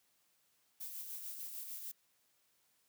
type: noise with tremolo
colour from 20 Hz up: violet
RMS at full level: -44 dBFS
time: 0.8-1.92 s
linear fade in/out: 10 ms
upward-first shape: sine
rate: 6.7 Hz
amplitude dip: 40%
effects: white hiss -75 dBFS RMS until 2.88 s + high-pass 80 Hz 12 dB/octave